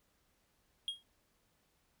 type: tone with exponential decay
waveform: triangle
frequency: 3264 Hz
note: G#7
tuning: 31 cents flat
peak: -30 dBFS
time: 0.88-1.03 s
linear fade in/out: 1 ms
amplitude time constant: 32 ms
effects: pink hiss -75 dBFS RMS until 2 s